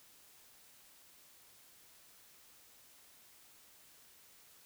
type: silence
effects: white hiss -62 dBFS RMS until 4.65 s